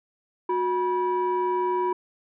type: tone pair together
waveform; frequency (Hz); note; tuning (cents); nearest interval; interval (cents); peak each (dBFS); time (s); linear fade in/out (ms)
sine; 364.5 / 973; F#4 / B5; -26 / -26; octave + perfect fourth; 1700; -23; 0.49-1.93; 5
effects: tanh soft clip ceiling -18 dBFS